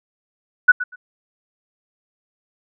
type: tone with echo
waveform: sine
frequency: 1480 Hz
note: F#6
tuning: in tune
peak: -5 dBFS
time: 0.68-0.72 s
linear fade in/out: 10 ms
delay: 120 ms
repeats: 2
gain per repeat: -15 dB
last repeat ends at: 0.96 s
effects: none